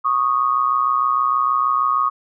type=tone pair together; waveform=sine; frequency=1108.6 / 1235 Hz; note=C#6 / D#6; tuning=0 / -13 cents; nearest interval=major second; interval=187 cents; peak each=-18 dBFS; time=0.04-2.1 s; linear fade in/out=20 ms; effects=none